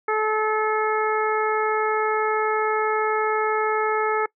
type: harmonic tone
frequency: 432.3 Hz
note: A4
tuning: 31 cents flat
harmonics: 1 / 2 / 3 / 4 / 5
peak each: -23 / -26 / -25 / -30 / -31 dBFS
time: 0.08-4.26 s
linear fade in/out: 5 ms
effects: noise-tail reverb RT60 0.1 s tail -23 dB re dry